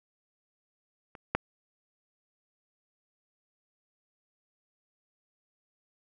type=clicks; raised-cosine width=0.5 ms; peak=-30 / -10 dBFS; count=2; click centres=1.152 / 1.35 s; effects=none